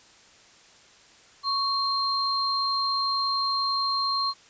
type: tone pair together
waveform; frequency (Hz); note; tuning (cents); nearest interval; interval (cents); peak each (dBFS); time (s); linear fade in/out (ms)
sine; 1108.7 / 4183; C#6 / C8; 0 / -1; octave + major seventh; 2299; -26; 1.43-4.34; 50
effects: white hiss -54 dBFS RMS until 4.49 s + resampled to 16000 Hz